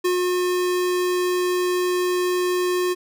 square tone with ADSR envelope, 360.4 Hz, F#4, 45 cents flat, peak -18 dBFS, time 0.04-2.95 s, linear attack 12 ms, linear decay 110 ms, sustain -2 dB, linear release 29 ms, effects none

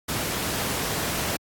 pink noise, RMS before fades -27 dBFS, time 0.08-1.37 s, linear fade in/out 10 ms, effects high-pass 80 Hz 12 dB/octave + AAC 64 kbps

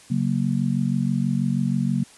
sine chord, F# major, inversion second, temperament just, 138.75 / 185 / 231.2 Hz, C#3 / F#3 / A#3, +2 / 0 / -14 cents, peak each -24 dBFS, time 0.1-2.04 s, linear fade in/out 10 ms, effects white hiss -49 dBFS RMS until 2.17 s + resampled to 24000 Hz

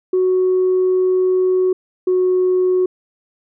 sine tone pair in turn, 370 / 367.4 Hz, F#4 / F#4, 0 / -12 cents, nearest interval unison, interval 12 cents, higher first, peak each -11 dBFS, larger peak neither, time 0.13-1.73 / 2.07-2.86 s, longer first, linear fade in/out 5 ms, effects tanh soft clip ceiling -9 dBFS

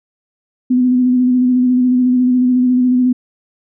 sine tone with vibrato, 250.9 Hz, B3, 28 cents sharp, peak -9 dBFS, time 0.7-3.13 s, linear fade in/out 10 ms, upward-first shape square, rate 14 Hz, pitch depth 20 cents each way, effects none

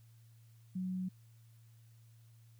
sine tone, 185 Hz, F#3, in tune, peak -35 dBFS, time 0.75-1.09 s, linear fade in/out 10 ms, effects added 114 Hz sine -58 dBFS peak until 2.59 s + white hiss -73 dBFS RMS until 2.59 s

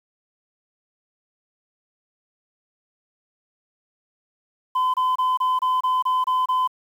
sine tone bursts, 1019 Hz, C6, 46 cents flat, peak -15 dBFS, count 9, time 4.75-6.676 s, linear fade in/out 10 ms, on 190 ms, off 27 ms, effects tanh soft clip ceiling -17 dBFS + 8-bit

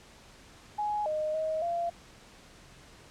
sine tone with pitch steps, 837 / 616 / 631 / 686 Hz, G#5 / D#5 / D#5 / F5, +13 / -17 / +24 / -31 cents, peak -28 dBFS, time 0.78-1.9 s, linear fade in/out 10 ms, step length 280 ms, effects pink hiss -54 dBFS RMS until 3.1 s + low-pass 8000 Hz 12 dB/octave

